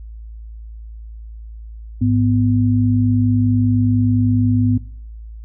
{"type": "tone pair together", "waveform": "sine", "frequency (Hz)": [104.78, 249.2], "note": ["G#2", "B3"], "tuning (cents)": [16, 16], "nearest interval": "octave + minor third", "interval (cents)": 1500, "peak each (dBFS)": [-15, -16], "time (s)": [2.01, 4.78], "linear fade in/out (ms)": 10, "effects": ["noise-tail reverb RT60 0.5 s tail -19 dB re dry", "added 55 Hz sine -31 dBFS peak until 5.44 s"]}